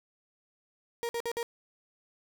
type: tone bursts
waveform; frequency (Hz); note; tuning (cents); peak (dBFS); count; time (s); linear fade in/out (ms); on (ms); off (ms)
35% pulse; 469.3; A#4; +12; -29; 4; 1.03-1.429; 0; 60; 53
effects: none